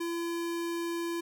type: tone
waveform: square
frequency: 339.1 Hz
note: E4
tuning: 49 cents sharp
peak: -32 dBFS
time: 0-1.21 s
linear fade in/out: 10 ms
effects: none